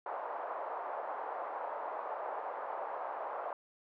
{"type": "band-pass noise", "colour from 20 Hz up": "white", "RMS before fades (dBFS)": -40, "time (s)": [0.06, 3.53], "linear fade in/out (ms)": 2, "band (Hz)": [560, 1000], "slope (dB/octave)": 24, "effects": []}